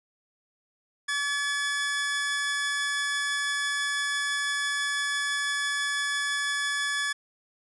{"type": "tone pair together", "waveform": "sawtooth", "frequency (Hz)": [1144, 1713], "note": ["D6", "A6"], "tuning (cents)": [-46, -47], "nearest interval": "perfect fifth", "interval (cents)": 699, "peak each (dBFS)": [-32, -23], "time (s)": [1.08, 7.13], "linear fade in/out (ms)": 10, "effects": ["resampled to 24000 Hz"]}